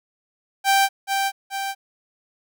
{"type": "tone with echo", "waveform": "sawtooth", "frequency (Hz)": 784, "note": "G5", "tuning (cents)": 0, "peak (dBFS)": -11, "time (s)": [0.64, 0.89], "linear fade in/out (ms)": 50, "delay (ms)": 430, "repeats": 2, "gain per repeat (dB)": -5, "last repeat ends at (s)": 1.75, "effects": []}